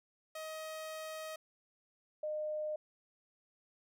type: tone pair in turn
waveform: sawtooth / sine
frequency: 630 / 610.3 Hz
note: D#5 / D#5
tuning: +21 / -34 cents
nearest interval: minor second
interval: 55 cents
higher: first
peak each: -38 / -35 dBFS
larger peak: second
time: 0.35-1.36 / 2.23-2.76 s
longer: first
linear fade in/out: 5 ms
effects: none